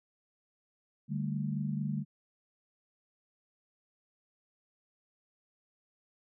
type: chord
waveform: sine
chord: D suspended fourth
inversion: none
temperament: just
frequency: 146.83 / 195.78 / 220.2 Hz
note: D3 / G3 / A3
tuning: 0 / -2 / +2 cents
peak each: -34 / -36 / -37 dBFS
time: 1.08-2.05 s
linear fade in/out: 50 ms
effects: none